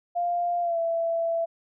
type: tone with pitch glide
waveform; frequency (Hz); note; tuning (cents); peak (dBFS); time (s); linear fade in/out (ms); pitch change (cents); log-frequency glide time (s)
sine; 698.5 to 667; F5 to E5; 0 to +20; -23; 0.15-1.46; 20; -80; 0.61-0.78
effects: none